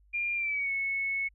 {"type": "tone with pitch glide", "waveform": "sine", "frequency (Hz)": [2400, 2201], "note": ["D7", "C#7"], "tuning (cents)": [37, -13], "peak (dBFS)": -28, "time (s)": [0.13, 1.29], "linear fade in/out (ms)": 20, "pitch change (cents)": -150, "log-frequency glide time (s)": [0.35, 0.71], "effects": ["added 50 Hz sine -59 dBFS peak until 1.34 s"]}